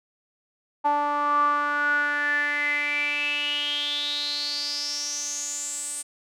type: tone with band-pass filter sweep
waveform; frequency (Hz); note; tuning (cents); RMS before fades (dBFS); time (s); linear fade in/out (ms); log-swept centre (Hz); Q
sawtooth; 291.7; D4; -12; -26; 0.84-6.03; 20; 910 to 8700; 9.9
effects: none